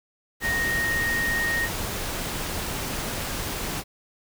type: tone in noise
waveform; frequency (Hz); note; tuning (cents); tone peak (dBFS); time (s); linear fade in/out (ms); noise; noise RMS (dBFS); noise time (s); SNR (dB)
sine; 1861; A#6; -3; -23; 0.41-1.69; 50; pink; -30; 0.4-3.84; +4
effects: none